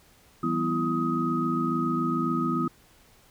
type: tone cluster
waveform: sine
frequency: 166 / 193.1 / 248.2 / 332 / 1258 Hz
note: E3 / G3 / B3 / E4 / D#6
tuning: +12 / -26 / +9 / +12 / +19 cents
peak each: -31 / -35 / -28 / -30 / -29 dBFS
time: 0.43-2.68 s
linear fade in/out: 5 ms
effects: pink hiss -58 dBFS RMS until 3.3 s